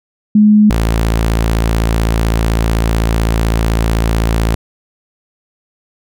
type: tone pair in turn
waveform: sine / sawtooth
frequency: 210.8 / 55.83 Hz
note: G#3 / A1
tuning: +26 / +26 cents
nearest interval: octave + major seventh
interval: 2300 cents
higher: first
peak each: -4 / -7 dBFS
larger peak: first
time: 0.35-0.7 / 0.7-4.55 s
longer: second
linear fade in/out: 5 ms
effects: none